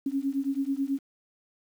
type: beating tone pair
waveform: sine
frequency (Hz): 270 / 279.2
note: C#4 / C#4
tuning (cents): -45 / +13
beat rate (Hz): 9.2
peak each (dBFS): -29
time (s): 0.06-0.99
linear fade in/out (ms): 5
effects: 9-bit